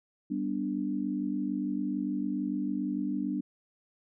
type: chord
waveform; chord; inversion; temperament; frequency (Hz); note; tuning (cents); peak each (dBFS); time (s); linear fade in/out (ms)
sine; G major; none; equal; 196 / 246.9 / 293.7; G3 / B3 / D4; 0 / 0 / 0; -34 / -34 / -32; 0.3-3.41; 10
effects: none